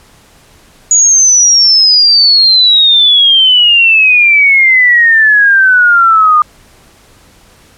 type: exponential sweep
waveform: sine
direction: down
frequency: 6850 to 1208 Hz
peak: -3 dBFS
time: 0.91-6.42 s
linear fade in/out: 2 ms
effects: pink hiss -43 dBFS RMS until 7.77 s + low-pass 12000 Hz 12 dB/octave